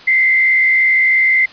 sine tone with frequency modulation, 2073 Hz, C7, 17 cents flat, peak -9 dBFS, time 0.07-1.46 s, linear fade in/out 10 ms, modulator 63.1 Hz, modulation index 0.84, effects white hiss -38 dBFS RMS until 1.52 s + resampled to 11025 Hz

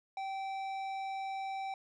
sine tone with tanh clipping, 775 Hz, G5, 20 cents flat, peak -38 dBFS, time 0.17-1.74 s, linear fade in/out 2 ms, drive 12 dB, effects none

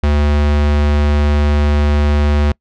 square tone, 73.42 Hz, D2, in tune, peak -11 dBFS, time 0.03-2.52 s, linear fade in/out 5 ms, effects noise-tail reverb RT60 0.1 s tail -26 dB re dry + low-pass 4000 Hz 12 dB/octave

